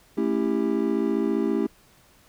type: chord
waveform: triangle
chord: A dominant seventh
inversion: none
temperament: just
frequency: 220 / 275 / 330 / 396 Hz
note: A3 / C#4 / E4 / G4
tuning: 0 / -14 / +2 / +18 cents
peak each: -25 dBFS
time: 0.17-1.67 s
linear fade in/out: 10 ms
effects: pink hiss -57 dBFS RMS until 2.28 s